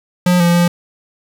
square tone with pitch steps, 178.6 / 172.5 / 173.9 Hz, F3 / F3 / F3, +39 / -21 / -7 cents, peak -10 dBFS, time 0.26-0.68 s, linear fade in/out 5 ms, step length 140 ms, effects 7-bit

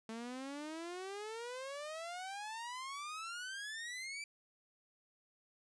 sawtooth exponential sweep, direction up, 220.3 to 2349 Hz, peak -39 dBFS, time 0.09-4.24 s, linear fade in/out 2 ms, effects resampled to 22050 Hz

